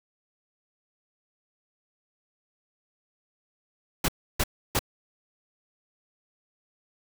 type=noise bursts; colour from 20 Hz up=pink; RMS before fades=-24 dBFS; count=3; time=4.04-4.792 s; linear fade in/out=5 ms; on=44 ms; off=310 ms; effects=none